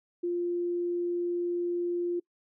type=tone; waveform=sine; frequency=349.2 Hz; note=F4; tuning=in tune; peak=-27 dBFS; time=0.23-2.2 s; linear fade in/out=10 ms; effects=noise-tail reverb RT60 0.1 s tail -25 dB re dry